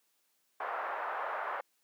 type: band-pass noise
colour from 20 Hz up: white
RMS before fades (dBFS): -37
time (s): 0.6-1.61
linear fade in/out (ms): 5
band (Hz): 570 to 1400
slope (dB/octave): 24
effects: white hiss -75 dBFS RMS until 1.83 s + high-pass 200 Hz 12 dB/octave